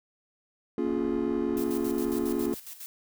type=chord; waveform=triangle; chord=Bb minor seventh; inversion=none; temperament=just; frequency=233.1 / 279.7 / 349.6 / 419.5 Hz; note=Bb3 / Db4 / F4 / Ab4; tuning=0 / +16 / +2 / +17 cents; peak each=-30 / -29 / -28 / -31 dBFS; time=0.78-2.54 s; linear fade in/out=2 ms
type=low-pass noise; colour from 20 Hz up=pink; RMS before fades=-46 dBFS; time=0.82-2.56 s; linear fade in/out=50 ms; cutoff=1400 Hz; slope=24 dB/octave
type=noise with tremolo; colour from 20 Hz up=blue; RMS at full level=-41 dBFS; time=1.57-2.86 s; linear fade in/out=0 ms; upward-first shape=square; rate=7.3 Hz; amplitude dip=65%
effects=none